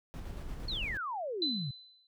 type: noise with tremolo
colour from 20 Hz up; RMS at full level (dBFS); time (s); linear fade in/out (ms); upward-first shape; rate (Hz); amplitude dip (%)
brown; -39; 0.14-0.97; 0; square; 8.7; 30
type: exponential sweep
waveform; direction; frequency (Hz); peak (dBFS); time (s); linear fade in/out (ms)
sine; down; 4414 to 124.4; -34; 0.68-1.71; 5
type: tone with exponential decay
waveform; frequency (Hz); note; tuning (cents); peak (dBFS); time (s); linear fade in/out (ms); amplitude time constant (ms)
sine; 4022; B7; +31; -27; 1.42-2.07; 2; 140
effects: none